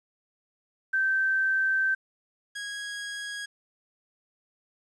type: tone pair in turn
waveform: sine / sawtooth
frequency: 1553 / 1650.4 Hz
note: G6 / G#6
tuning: -17 / -11 cents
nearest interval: minor second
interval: 106 cents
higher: second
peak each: -22 / -30 dBFS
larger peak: first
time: 0.93-1.95 / 2.55-3.46 s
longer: first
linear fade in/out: 10 ms
effects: resampled to 22050 Hz + 10-bit